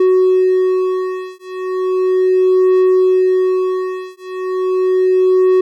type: beating tone pair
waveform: triangle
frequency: 371.1 / 371.46 Hz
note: F#4 / F#4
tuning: +5 / +7 cents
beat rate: 0.36 Hz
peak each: -12 dBFS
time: 0-5.61 s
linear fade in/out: 5 ms
effects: none